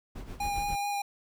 brown noise with tremolo, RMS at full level -37 dBFS, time 0.15-0.76 s, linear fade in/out 10 ms, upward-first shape sine, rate 7.4 Hz, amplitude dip 65%
square tone with vibrato, 812 Hz, G#5, 39 cents flat, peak -30 dBFS, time 0.4-1.02 s, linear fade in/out 5 ms, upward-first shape sine, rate 4.7 Hz, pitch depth 13 cents each way
effects none

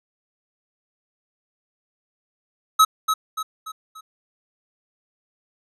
square tone with echo, 1282 Hz, E6, 49 cents flat, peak -11 dBFS, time 2.79-2.85 s, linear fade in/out 10 ms, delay 290 ms, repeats 4, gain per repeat -7 dB, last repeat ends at 4.01 s, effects resampled to 32000 Hz

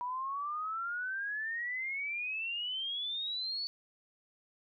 sine exponential sweep, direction up, 969 to 4501 Hz, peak -34 dBFS, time 0.01-3.67 s, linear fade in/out 0 ms, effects none

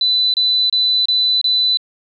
sine tone bursts, 3997 Hz, B7, 20 cents sharp, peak -12 dBFS, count 5, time 0.01-1.772 s, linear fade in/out 2 ms, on 330 ms, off 28 ms, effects none

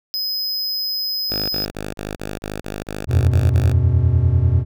square tone, 5050 Hz, D#8, 25 cents sharp, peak -21 dBFS, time 0.14-1.65 s, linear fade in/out 0 ms
5% pulse tone bursts, 51.4 Hz, G#1, 17 cents flat, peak -15 dBFS, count 11, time 1.3-3.73 s, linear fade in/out 5 ms, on 190 ms, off 34 ms
triangle chord, E suspended second, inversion none, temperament equal, 82.41 / 92.5 / 123.47 Hz, E2 / F#2 / B2, 0 / 0 / 0 cents, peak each -15 dBFS, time 3.07-4.65 s, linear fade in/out 50 ms
effects none

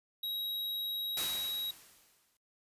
square tone, 3830 Hz, A#7, 46 cents sharp, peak -35 dBFS, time 0.23-1.71 s, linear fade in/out 5 ms
white noise with exponential decay, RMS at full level -35 dBFS, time 1.17-2.37 s, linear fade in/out 2 ms, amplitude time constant 260 ms
effects noise-tail reverb RT60 0.2 s tail -24 dB re dry + resampled to 32000 Hz

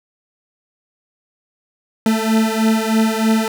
40% pulse beating tone pair, 220 / 223.2 Hz, A3 / A3, 0 / +25 cents, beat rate 3.2 Hz, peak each -15 / -17 dBFS, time 2.06-3.48 s, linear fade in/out 2 ms, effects none

